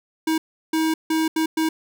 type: tone bursts at uneven times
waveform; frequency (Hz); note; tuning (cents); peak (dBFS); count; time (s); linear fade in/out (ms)
square; 319; D#4; +43; -19; 5; 0.27-0.38 / 0.73-0.94 / 1.1-1.28 / 1.36-1.46 / 1.57-1.69; 5
effects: none